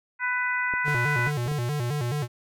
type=harmonic tone; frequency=497.5 Hz; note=B4; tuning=13 cents sharp; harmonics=2 / 3 / 4 / 5; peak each=-31 / -27 / -28 / -36 dBFS; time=0.19-1.32 s; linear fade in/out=50 ms
type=clicks; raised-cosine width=2 ms; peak=-24 dBFS; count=7; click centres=0.738 / 0.881 / 0.946 / 1.192 / 1.273 / 1.463 / 1.516 s
type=tone with vibrato; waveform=square; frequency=133.6 Hz; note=C3; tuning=36 cents sharp; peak=-26 dBFS; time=0.84-2.28 s; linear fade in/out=50 ms; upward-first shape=square; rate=4.7 Hz; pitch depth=180 cents each way
effects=none